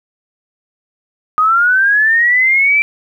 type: linear sweep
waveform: sine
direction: up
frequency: 1231 to 2349 Hz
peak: -8 dBFS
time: 1.38-2.82 s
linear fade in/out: 0 ms
effects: 8-bit